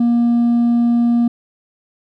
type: tone with hard clipping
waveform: triangle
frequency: 236.8 Hz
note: A#3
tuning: 27 cents sharp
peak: -10 dBFS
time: 0-1.28 s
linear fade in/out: 5 ms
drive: 1 dB
effects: none